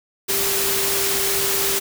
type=tone in noise; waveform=sine; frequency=394.3 Hz; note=G4; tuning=10 cents sharp; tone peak=-27 dBFS; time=0.28-1.8 s; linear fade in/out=20 ms; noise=white; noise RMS=-21 dBFS; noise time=0.28-1.8 s; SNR=-9 dB; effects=none